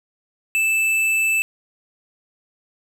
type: tone with tanh clipping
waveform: sine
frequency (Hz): 2637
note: E7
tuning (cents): 0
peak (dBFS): -18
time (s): 0.55-1.42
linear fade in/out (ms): 0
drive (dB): 13
effects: none